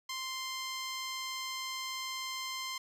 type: tone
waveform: 10% pulse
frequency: 1046.5 Hz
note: C6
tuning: in tune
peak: -28 dBFS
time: 0.09-2.78 s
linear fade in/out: 5 ms
effects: resampled to 32000 Hz